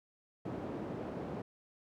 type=band-pass noise; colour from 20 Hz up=white; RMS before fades=-41 dBFS; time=0.45-1.42 s; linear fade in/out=5 ms; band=110 to 440 Hz; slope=12 dB/octave; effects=none